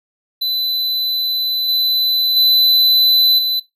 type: tone with level steps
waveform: square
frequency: 4009 Hz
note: B7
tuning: 25 cents sharp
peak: -17 / -14 / -10 / -16 dBFS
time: 0.41-3.6 s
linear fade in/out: 10 ms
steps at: 1.68 / 2.36 / 3.38 s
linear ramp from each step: 10 ms
effects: noise-tail reverb RT60 0.2 s tail -19 dB re dry